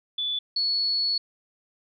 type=tone pair in turn; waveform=sine; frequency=3468 / 4397 Hz; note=A7 / C#8; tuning=-26 / -15 cents; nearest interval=major third; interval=411 cents; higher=second; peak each=-25 / -22 dBFS; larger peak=second; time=0.18-0.39 / 0.56-1.18 s; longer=second; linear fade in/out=5 ms; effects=none